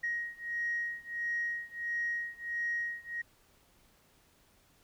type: beating tone pair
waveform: sine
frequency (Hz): 1883 / 1884.5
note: A#6 / A#6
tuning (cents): +17 / +18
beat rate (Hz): 1.5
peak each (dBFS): -35 / -36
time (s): 0.03-3.22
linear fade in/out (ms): 10
effects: tanh soft clip ceiling -25 dBFS + pink hiss -66 dBFS RMS until 4.83 s